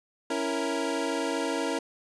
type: chord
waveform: 25% pulse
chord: A# diminished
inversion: first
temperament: equal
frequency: 277.2 / 329.6 / 466.2 Hz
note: C#4 / E4 / A#4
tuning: 0 / 0 / 0 cents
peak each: -28 dBFS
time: 0.3-1.79 s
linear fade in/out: 5 ms
effects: resampled to 22050 Hz